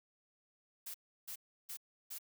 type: noise bursts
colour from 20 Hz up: blue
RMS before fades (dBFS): -45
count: 4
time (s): 0.86-2.186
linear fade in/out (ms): 10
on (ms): 84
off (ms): 330
effects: none

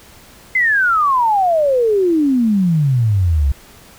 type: exponential sweep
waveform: sine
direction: down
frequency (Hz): 2093 to 65.41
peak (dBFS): -11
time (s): 0.55-3.52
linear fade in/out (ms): 5
effects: pink hiss -43 dBFS RMS until 3.98 s

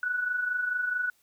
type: tone pair together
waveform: sine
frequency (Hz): 1455.4 / 1480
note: F#6 / F#6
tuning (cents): -29 / 0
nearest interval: unison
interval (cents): 29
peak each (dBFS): -35 / -27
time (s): 0.03-1.1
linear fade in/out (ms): 2
effects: white hiss -67 dBFS RMS until 1.22 s

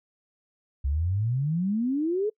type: exponential sweep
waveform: sine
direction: up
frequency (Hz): 65.41 to 440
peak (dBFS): -23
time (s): 0.84-2.3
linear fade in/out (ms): 10
effects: noise-tail reverb RT60 0.1 s tail -26 dB re dry

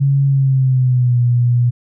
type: tone with pitch glide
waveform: sine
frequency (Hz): 138.59 to 121.35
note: C#3 to B2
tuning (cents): 0 to -30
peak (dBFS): -10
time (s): 0-1.71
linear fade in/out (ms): 20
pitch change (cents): -230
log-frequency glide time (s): 0.26-1.19
effects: none

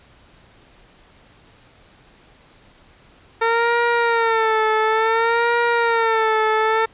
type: tone with vibrato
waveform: 15% pulse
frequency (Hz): 453.9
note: A#4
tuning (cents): -46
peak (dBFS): -9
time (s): 3.41-6.86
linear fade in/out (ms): 10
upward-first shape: sine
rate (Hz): 0.57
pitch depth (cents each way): 73
effects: pink hiss -51 dBFS RMS until 6.93 s + resampled to 8000 Hz

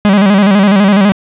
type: tone with vibrato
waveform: 45% pulse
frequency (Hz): 199.6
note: G3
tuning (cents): +32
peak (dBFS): -5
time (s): 0.05-1.12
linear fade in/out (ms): 0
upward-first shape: square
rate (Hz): 12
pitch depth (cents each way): 71
effects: resampled to 8000 Hz + 7-bit

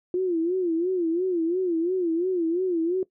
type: tone with vibrato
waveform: sine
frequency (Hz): 349.2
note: F4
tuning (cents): 0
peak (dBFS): -21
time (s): 0.14-3.03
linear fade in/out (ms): 2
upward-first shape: sine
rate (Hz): 2.9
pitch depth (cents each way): 130
effects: noise-tail reverb RT60 0.1 s tail -19 dB re dry

